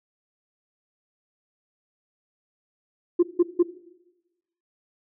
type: tone bursts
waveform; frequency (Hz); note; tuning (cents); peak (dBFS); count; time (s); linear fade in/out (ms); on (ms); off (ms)
sine; 349.2; F4; 0; -12; 3; 3.19-3.63; 10; 40; 160
effects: noise-tail reverb RT60 1.0 s tail -17 dB re dry + tanh soft clip ceiling -11 dBFS